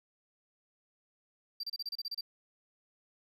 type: tone bursts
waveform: triangle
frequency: 4699 Hz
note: D8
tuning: in tune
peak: -34 dBFS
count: 10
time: 1.6-2.21 s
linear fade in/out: 5 ms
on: 34 ms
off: 30 ms
effects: none